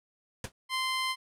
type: noise with exponential decay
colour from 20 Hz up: pink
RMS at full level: -32 dBFS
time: 0.44-0.52 s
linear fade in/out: 2 ms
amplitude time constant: 17 ms
type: tone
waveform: 15% pulse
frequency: 1040 Hz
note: C6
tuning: 11 cents flat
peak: -22 dBFS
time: 0.69-1.16 s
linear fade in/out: 50 ms
effects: low-pass 10000 Hz 12 dB/octave